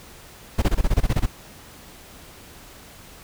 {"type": "noise bursts", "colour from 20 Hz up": "brown", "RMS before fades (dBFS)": -17, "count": 11, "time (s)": [0.58, 1.262], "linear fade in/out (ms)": 10, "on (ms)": 42, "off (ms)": 22, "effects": ["pink hiss -45 dBFS RMS until 3.23 s"]}